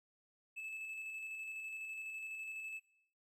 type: tone with tremolo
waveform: triangle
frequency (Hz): 2614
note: E7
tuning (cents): -15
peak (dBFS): -40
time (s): 0.56-2.8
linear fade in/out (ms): 20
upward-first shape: square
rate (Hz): 12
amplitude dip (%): 25
effects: noise-tail reverb RT60 0.7 s tail -19 dB re dry